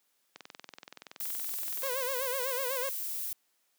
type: click train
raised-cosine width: 0.2 ms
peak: -27 dBFS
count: 33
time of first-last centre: 0.36-1.869 s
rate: 21.2 Hz
type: noise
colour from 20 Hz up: violet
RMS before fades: -36 dBFS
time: 1.2-3.33 s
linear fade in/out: 2 ms
type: tone with vibrato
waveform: sawtooth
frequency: 518 Hz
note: C5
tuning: 17 cents flat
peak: -29 dBFS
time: 1.83-2.89 s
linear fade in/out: 2 ms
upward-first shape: sine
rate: 8 Hz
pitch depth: 110 cents each way
effects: white hiss -74 dBFS RMS until 3.78 s + high-pass 200 Hz 12 dB/octave